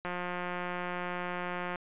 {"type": "click train", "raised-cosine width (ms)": 0.5, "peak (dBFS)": -21, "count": 305, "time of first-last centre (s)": [0.05, 1.758], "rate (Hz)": 178, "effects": ["resampled to 8000 Hz"]}